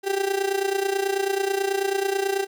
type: tone with amplitude modulation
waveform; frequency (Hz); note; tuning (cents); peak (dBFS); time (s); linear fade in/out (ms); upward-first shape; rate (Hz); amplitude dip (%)
35% pulse; 392; G4; 0; -17; 0.03-2.47; 50; sine; 29.2; 75
effects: none